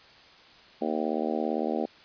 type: harmonic tone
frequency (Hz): 77.78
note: D#2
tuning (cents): 0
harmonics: 3 / 4 / 5 / 6 / 7 / 8 / 9 / 10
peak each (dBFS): -32 / -33 / -34 / -35 / -35 / -36 / -37 / -37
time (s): 0.81-1.86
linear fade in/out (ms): 10
effects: white hiss -53 dBFS RMS until 2.04 s + resampled to 11025 Hz